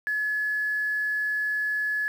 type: tone with quantisation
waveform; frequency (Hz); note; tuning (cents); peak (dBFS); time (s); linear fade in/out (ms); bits
sine; 1704; G#6; +44; -24; 0.07-2.08; 0; 8
effects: none